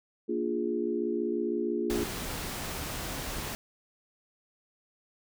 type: chord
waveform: sine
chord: Bb dominant seventh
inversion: none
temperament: equal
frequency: 233.1 / 293.7 / 349.2 / 415.3 Hz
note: Bb3 / D4 / F4 / Ab4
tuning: 0 / 0 / 0 / 0 cents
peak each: -34 / -36 / -31 / -33 dBFS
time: 0.28-2.05 s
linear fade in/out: 20 ms
type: noise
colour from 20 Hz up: pink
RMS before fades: -36 dBFS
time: 1.9-3.55 s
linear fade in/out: 0 ms
effects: none